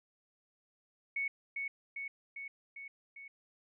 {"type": "tone with echo", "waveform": "sine", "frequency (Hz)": 2217, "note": "C#7", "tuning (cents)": 0, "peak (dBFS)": -32, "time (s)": [1.16, 1.28], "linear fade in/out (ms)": 5, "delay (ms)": 400, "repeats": 5, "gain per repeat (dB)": -3, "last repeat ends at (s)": 3.28, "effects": []}